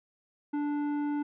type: tone with tanh clipping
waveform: triangle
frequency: 292.5 Hz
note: D4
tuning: 7 cents flat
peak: -30 dBFS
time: 0.53-1.23 s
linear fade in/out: 10 ms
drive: 15 dB
effects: none